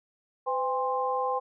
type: tone cluster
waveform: sine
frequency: 508 / 804 / 1049 Hz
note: B4 / G5 / C6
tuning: +49 / +44 / +4 cents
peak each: -30 dBFS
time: 0.46-1.4 s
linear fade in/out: 20 ms
effects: none